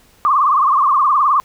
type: tone with vibrato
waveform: sine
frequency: 1130 Hz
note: C#6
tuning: 33 cents sharp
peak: -10 dBFS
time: 0.25-1.4 s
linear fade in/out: 0 ms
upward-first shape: triangle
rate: 19 Hz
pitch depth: 170 cents each way
effects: pink hiss -51 dBFS RMS until 1.44 s